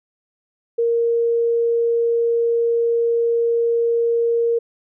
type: tone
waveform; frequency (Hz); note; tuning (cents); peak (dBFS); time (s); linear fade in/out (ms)
sine; 466.2; A#4; 0; -15; 0.78-4.59; 10
effects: none